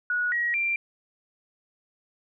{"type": "tone with pitch steps", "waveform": "sine", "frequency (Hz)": [1460, 1902, 2367], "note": ["F#6", "A#6", "D7"], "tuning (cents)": [-24, 34, 13], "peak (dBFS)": -23, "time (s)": [0.1, 0.76], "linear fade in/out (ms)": 2, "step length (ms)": 220, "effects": []}